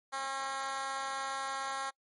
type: tone with high-pass filter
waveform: 10% pulse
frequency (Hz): 270.3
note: C#4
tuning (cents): -44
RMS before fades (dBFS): -37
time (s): 0.12-1.91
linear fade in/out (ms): 20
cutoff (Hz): 880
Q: 1.4
effects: noise-tail reverb RT60 0.1 s tail -25 dB re dry + MP3 48 kbps